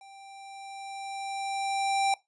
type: tone with level ramp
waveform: square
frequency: 786 Hz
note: G5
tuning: 4 cents sharp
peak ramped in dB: -49 to -23 dBFS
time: 0.01-2.14 s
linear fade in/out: 2 ms
effects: noise-tail reverb RT60 0.2 s tail -21 dB re dry + resampled to 24000 Hz